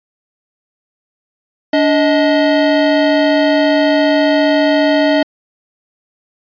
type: tone pair together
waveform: square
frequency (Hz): 290.2 / 627.5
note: D4 / D#5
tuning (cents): -21 / +15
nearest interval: octave + minor second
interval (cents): 1336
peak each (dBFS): -13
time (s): 1.73-5.23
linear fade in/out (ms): 5
effects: resampled to 11025 Hz